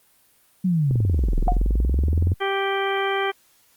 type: linear two-way sweep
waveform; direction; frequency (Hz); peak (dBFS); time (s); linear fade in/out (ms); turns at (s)
sine; down then up; 191 to 30.87 to 91.6; -17; 0.64-2.34; 10; 1.37
type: click train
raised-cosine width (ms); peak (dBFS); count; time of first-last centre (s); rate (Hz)
3; -15; 31; 0.91-2.318; 21.3
type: tone with exponential decay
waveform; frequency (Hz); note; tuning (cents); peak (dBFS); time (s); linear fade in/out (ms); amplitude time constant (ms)
sine; 720; F#5; -47; -14; 1.48-1.59; 1; 23
type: harmonic tone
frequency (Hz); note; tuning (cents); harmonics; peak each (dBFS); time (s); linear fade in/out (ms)
392; G4; 0; 1 / 2 / 3 / 4 / 5 / 6 / 8; -24 / -27 / -29 / -30 / -31 / -32 / -33; 2.4-3.32; 20
effects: white hiss -59 dBFS RMS until 3.76 s + Opus 32 kbps